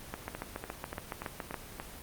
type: two click trains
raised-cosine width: 0.5 ms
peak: -22 / -20 dBFS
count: 6 / 11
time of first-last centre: 0.35-1.799 / 0.14-1.543 s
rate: 3.45 / 7.13 Hz
effects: pink hiss -47 dBFS RMS until 2.02 s + Opus 24 kbps